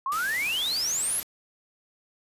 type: exponential sweep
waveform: sine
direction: up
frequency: 1039 to 11550 Hz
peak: -25 dBFS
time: 0.06-1.2 s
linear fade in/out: 2 ms
type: noise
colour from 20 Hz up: white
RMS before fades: -36 dBFS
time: 0.12-1.23 s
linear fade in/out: 0 ms
effects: resampled to 32000 Hz